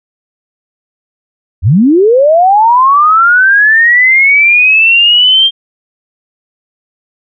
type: linear sweep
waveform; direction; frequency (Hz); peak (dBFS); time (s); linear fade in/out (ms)
sine; up; 71 to 3201; -3; 1.62-5.51; 50
effects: none